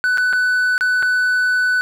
triangle tone with dropouts, 1495 Hz, F#6, 17 cents sharp, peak -12 dBFS, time 0.04-1.81 s, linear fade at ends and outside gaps 0 ms, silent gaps 0.174-0.181 / 0.328-0.333 / 0.779-0.809 / 1.025-1.029 s, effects none

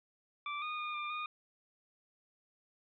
25% pulse tone with pitch steps, 1171 / 1229 / 1219 / 1196 / 1226 Hz, D6 / D#6 / D#6 / D6 / D#6, -5 / -22 / -36 / +31 / -26 cents, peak -33 dBFS, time 0.46-1.26 s, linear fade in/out 2 ms, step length 160 ms, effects resampled to 11025 Hz

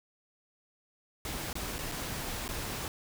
pink noise with dropouts, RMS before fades -37 dBFS, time 1.25-2.88 s, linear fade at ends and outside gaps 1 ms, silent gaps 1.53-1.554 / 1.783-1.789 / 1.916-1.92 / 2.48-2.489 s, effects none

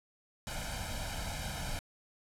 pink noise with comb filter, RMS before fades -38 dBFS, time 0.47-1.79 s, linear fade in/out 0 ms, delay 1.3 ms, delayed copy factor +0.85, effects low-pass 11000 Hz 12 dB/octave

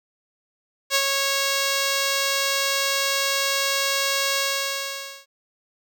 5% pulse tone with ADSR envelope, 550 Hz, C#5, 14 cents flat, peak -5 dBFS, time 0.9-5.26 s, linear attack 51 ms, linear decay 60 ms, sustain -4 dB, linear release 880 ms, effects none

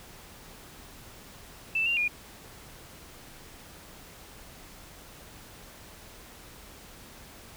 sine tone with pitch steps, 2650 / 2775 / 2430 Hz, E7 / F7 / D#7, +9 / -12 / -42 cents, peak -24 dBFS, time 1.75-2.08 s, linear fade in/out 5 ms, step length 110 ms, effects pink hiss -49 dBFS RMS until 7.56 s

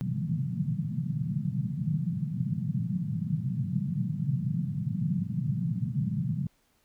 pink band-pass noise, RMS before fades -30 dBFS, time 0.01-6.47 s, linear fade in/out 0 ms, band 120 to 190 Hz, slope 48 dB/octave, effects pink hiss -69 dBFS RMS until 6.84 s

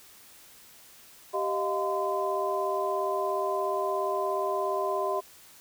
sine tone cluster, 391.2 / 624 / 701 / 1024 Hz, G4 / D#5 / F5 / C6, -4 / +5 / +6 / -38 cents, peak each -31 / -31 / -34 / -31 dBFS, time 1.33-5.21 s, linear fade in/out 20 ms, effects white hiss -53 dBFS RMS until 5.6 s

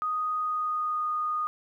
sine tone with pitch glide, 1244.5 to 1231.6 Hz, D#6 to D#6, 0 to -18 cents, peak -26 dBFS, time 0.02-1.47 s, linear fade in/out 0 ms, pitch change -18 cents, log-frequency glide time 0.37-1.08 s, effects 11-bit

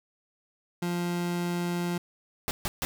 30% pulse tone, 174.61 Hz, F3, in tune, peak -25 dBFS, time 0.82-1.98 s, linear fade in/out 5 ms
pink noise bursts, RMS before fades -30 dBFS, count 3, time 2.48-2.85 s, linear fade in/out 0 ms, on 30 ms, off 140 ms
effects none

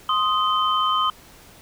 sine tone cluster, 1047 / 1249 / 3082 Hz, C6 / D#6 / G7, +1 / +6 / -30 cents, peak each -23 / -20 / -26 dBFS, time 0.09-1.1 s, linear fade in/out 2 ms, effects pink hiss -48 dBFS RMS until 1.61 s

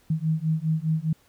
sine beating tone pair, 156.2 / 161.1 Hz, D#3 / E3, +7 / -39 cents, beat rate 4.9 Hz, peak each -25 dBFS, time 0.1-1.13 s, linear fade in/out 5 ms, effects pink hiss -61 dBFS RMS until 1.28 s

